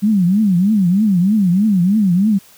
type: tone with vibrato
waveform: sine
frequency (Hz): 194.8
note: G3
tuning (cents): -11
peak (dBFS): -10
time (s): 0.02-2.39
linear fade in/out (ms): 20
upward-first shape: triangle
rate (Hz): 3.2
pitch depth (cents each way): 250
effects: white hiss -46 dBFS RMS until 2.57 s